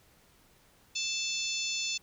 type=harmonic tone with a mistuned harmonic; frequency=880 Hz; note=A5; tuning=in tune; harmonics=3 / 4 / 5 / 6 / 7 / 8; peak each=-36 / -37 / -38 / -39 / -39 / -40 dBFS; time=0.95-1.98 s; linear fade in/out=10 ms; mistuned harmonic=5; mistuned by=-15 cents; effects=pink hiss -63 dBFS RMS until 2.02 s